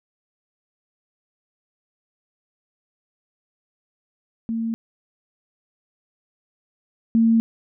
sine tone pair in turn, 227.2 / 227.2 Hz, A#3 / A#3, -44 / -44 cents, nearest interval unison, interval 0 cents, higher neither, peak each -22 / -13 dBFS, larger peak second, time 4.49-4.74 / 7.15-7.4 s, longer neither, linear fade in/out 0 ms, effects none

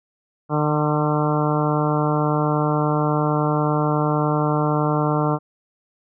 harmonic tone with a mistuned harmonic, 150.6 Hz, D3, 44 cents sharp, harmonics 1 / 2 / 3 / 4 / 5 / 6 / 7 / 8 / 9, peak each -21 / -24 / -26 / -27 / -28 / -29 / -29 / -30 / -31 dBFS, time 0.49-5.39 s, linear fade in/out 50 ms, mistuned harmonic 8, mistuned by -33 cents, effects none

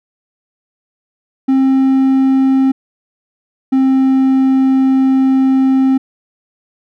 triangle tone pair in turn, 266.1 / 264.8 Hz, C4 / C4, +29 / +21 cents, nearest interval unison, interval 8 cents, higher first, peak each -6 dBFS, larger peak neither, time 1.48-2.72 / 3.72-5.98 s, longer second, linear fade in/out 10 ms, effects none

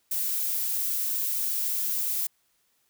violet noise, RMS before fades -28 dBFS, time 0.11-2.27 s, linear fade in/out 5 ms, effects white hiss -70 dBFS RMS until 2.89 s

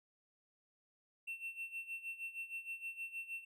triangle tone with tremolo, 2700 Hz, E7, 41 cents sharp, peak -38 dBFS, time 1.27-3.45 s, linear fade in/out 10 ms, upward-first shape sine, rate 6.4 Hz, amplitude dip 80%, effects none

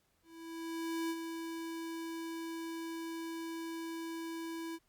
square tone with ADSR envelope, 329.6 Hz, E4, in tune, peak -34 dBFS, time 0.23-4.79 s, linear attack 870 ms, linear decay 49 ms, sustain -6 dB, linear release 45 ms, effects pink hiss -75 dBFS RMS until 4.88 s + Opus 48 kbps

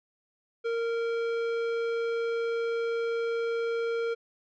sine tone with tanh clipping, 462.6 Hz, A#4, 13 cents flat, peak -29 dBFS, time 0.64-4.15 s, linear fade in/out 20 ms, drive 14 dB, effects none

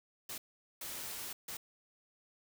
white noise bursts at uneven times, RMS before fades -43 dBFS, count 3, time 0.29-0.38 / 0.81-1.33 / 1.48-1.57 s, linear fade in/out 5 ms, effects none

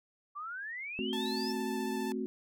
sine exponential sweep, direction up, 1139 to 5500 Hz, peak -38 dBFS, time 0.35-1.53 s, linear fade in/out 20 ms
sine chord, F# diminished, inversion first, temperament equal, 220 / 261.6 / 370 Hz, A3 / C4 / F#4, 0 / 0 / 0 cents, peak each -37 dBFS, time 0.99-2.26 s, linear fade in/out 0 ms
sawtooth tone with vibrato, 880 Hz, A5, in tune, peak -36 dBFS, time 1.13-2.12 s, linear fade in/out 0 ms, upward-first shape sine, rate 15 Hz, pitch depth 18 cents each way
effects none

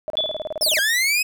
sine tone bursts, 622.3 Hz, D#5, in tune, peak -23 dBFS, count 14, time 0.08-0.79 s, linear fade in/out 0 ms, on 21 ms, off 32 ms
sine tone with exponential decay, 3451 Hz, A7, 34 cents flat, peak -16 dBFS, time 0.17-0.62 s, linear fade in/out 0 ms, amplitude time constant 96 ms
sawtooth linear two-way sweep, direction down then up, 5530 to 1568 to 2568 Hz, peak -14 dBFS, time 0.61-1.23 s, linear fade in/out 10 ms, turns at 0.79 s
effects none

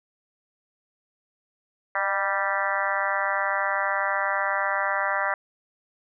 harmonic tone with a mistuned harmonic, 196 Hz, G3, in tune, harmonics 3 / 4 / 5 / 6 / 7 / 8 / 9 / 10, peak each -31 / -31 / -31 / -31 / -31 / -31 / -31 / -31 dBFS, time 1.95-5.34 s, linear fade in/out 2 ms, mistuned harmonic 3, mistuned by +41 cents, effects none

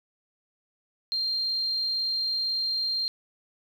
sine tone, 4186 Hz, C8, in tune, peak -25 dBFS, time 1.12-3.08 s, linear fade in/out 0 ms, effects 9-bit

